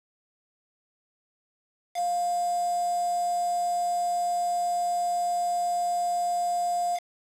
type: tone with quantisation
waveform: sine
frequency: 703 Hz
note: F5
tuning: 11 cents sharp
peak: -24 dBFS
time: 1.94-7 s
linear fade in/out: 50 ms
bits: 6
effects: low-pass 11000 Hz 12 dB/octave